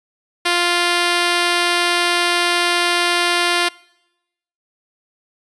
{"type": "tone", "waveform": "5% pulse", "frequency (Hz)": 349.2, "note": "F4", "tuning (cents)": 0, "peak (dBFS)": -3, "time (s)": [0.45, 3.69], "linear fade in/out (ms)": 10, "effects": ["noise-tail reverb RT60 0.9 s tail -24 dB re dry", "resampled to 22050 Hz"]}